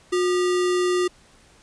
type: tone with sample-and-hold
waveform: sine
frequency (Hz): 360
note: F#4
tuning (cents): -47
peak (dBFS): -18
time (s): 0.12-1.08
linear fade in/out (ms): 10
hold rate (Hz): 1575
effects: pink hiss -54 dBFS RMS until 1.62 s + resampled to 22050 Hz